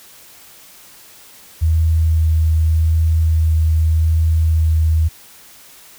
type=tone with vibrato; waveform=sine; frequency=80.1 Hz; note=E2; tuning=49 cents flat; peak=-11 dBFS; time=1.61-5.09 s; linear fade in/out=20 ms; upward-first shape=sine; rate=0.85 Hz; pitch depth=11 cents each way; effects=white hiss -43 dBFS RMS until 5.98 s